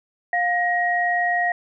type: tone pair together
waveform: sine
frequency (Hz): 707 / 1887.5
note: F5 / A#6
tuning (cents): +21 / +21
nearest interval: octave + perfect fourth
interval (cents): 1700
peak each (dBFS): -21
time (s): 0.33-1.52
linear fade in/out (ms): 2
effects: none